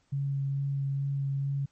sine tone with vibrato, 138.59 Hz, C#3, in tune, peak -27 dBFS, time 0.12-1.66 s, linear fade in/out 10 ms, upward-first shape sine, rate 2.3 Hz, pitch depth 11 cents each way, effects pink hiss -70 dBFS RMS until 1.71 s + MP3 32 kbps

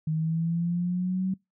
sine linear sweep, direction up, 155.56 to 190.1 Hz, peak -24 dBFS, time 0.07-1.34 s, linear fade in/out 5 ms, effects noise-tail reverb RT60 0.2 s tail -25 dB re dry

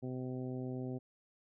harmonic tone, 127.9 Hz, C3, 39 cents flat, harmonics 1 / 2 / 3 / 4 / 5 / 6, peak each -41 / -41 / -45 / -50 / -53 / -57 dBFS, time 0.02-0.99 s, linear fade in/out 20 ms, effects none

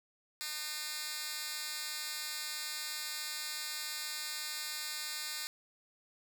10% pulse tone with high-pass filter, 303.6 Hz, D#4, 42 cents flat, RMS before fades -40 dBFS, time 0.41-5.47 s, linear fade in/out 0 ms, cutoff 3300 Hz, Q 0.93, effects none

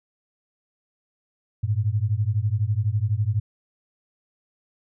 sine beating tone pair, 99.9 / 111.9 Hz, G2 / A2, +33 / +30 cents, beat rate 12 Hz, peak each -23 dBFS, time 1.63-3.4 s, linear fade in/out 10 ms, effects none

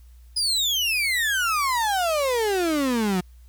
35% pulse exponential sweep, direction down, 5050 to 175.9 Hz, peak -19 dBFS, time 0.36-3.21 s, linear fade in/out 10 ms, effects added 60 Hz sine -45 dBFS peak until 3.48 s + white hiss -64 dBFS RMS until 3.48 s

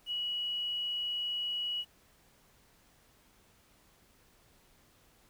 sine tone with quantisation, 2925 Hz, F#7, 21 cents flat, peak -32 dBFS, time 0.06-1.85 s, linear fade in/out 50 ms, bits 10, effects pink hiss -65 dBFS RMS until 5.29 s

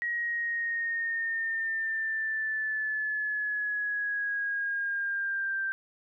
sine linear sweep, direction down, 1900 to 1568 Hz, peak -28 dBFS, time 0.02-5.72 s, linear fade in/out 0 ms, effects none

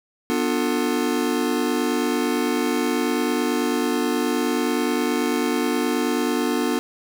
square chord, B half-diminished seventh, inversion none, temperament just, 246.9 / 296.3 / 355.6 / 444.5 Hz, B3 / D4 / F4 / A4, 0 / +15 / +31 / +18 cents, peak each -25 / -26 / -27 / -28 dBFS, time 0.3-6.79 s, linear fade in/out 0 ms, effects none

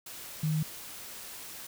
sine tone in noise, 155.56 Hz, D#3, in tune, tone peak -26 dBFS, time 0.43-0.63 s, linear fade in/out 5 ms, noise white, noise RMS -44 dBFS, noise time 0.06-1.67 s, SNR +15 dB, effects none

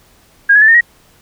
sine tone with pitch steps, 1628 / 1691.3 / 1757 / 1825.3 / 1896.2 Hz, G#6 / G#6 / A6 / A#6 / A#6, -35 / +31 / -3 / -37 / +29 cents, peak -4 dBFS, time 0.49-0.81 s, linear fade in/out 10 ms, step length 64 ms, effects pink hiss -49 dBFS RMS until 1.21 s

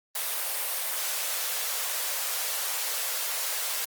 white high-pass noise, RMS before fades -30 dBFS, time 0.15-3.85 s, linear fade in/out 5 ms, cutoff 470 Hz, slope 48 dB/octave, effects Opus 32 kbps

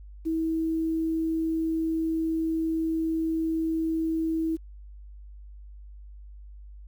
sine tone with quantisation, 323.3 Hz, E4, 34 cents flat, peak -24 dBFS, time 0.25-4.57 s, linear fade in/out 20 ms, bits 9, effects added 50 Hz sine -42 dBFS peak until 6.87 s

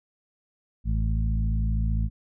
harmonic tone with a mistuned harmonic, 54.7 Hz, A1, 9 cents flat, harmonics 1 / 2 / 3 / 4, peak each -23 / -29 / -33 / -35 dBFS, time 0.84-2.1 s, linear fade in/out 50 ms, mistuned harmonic 1, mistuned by +23 cents, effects none

